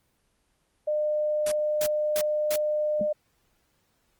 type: tone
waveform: sine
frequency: 604 Hz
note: D5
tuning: 48 cents sharp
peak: -23 dBFS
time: 0.87-3.13 s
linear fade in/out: 10 ms
type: noise bursts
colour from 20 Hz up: white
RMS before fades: -31 dBFS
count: 4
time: 1.46-2.562 s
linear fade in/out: 5 ms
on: 58 ms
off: 290 ms
type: tone with exponential decay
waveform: sine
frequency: 207.7 Hz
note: G#3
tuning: in tune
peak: -25 dBFS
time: 3.01-3.09 s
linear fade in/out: 2 ms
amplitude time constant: 17 ms
effects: pink hiss -70 dBFS RMS until 4.19 s + Opus 24 kbps